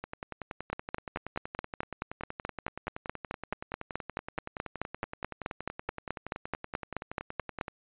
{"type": "two click trains", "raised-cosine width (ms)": 0.5, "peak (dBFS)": [-22, -16], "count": [82, 33], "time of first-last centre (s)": [[0.04, 7.682], [0.73, 7.612]], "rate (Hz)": [10.6, 4.65], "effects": ["resampled to 8000 Hz"]}